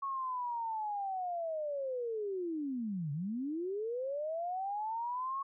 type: linear two-way sweep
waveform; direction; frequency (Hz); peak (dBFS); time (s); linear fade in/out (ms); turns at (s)
sine; down then up; 1108.7 to 137.8 to 1108.7; -34; 0.02-5.43; 10; 3.12
effects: none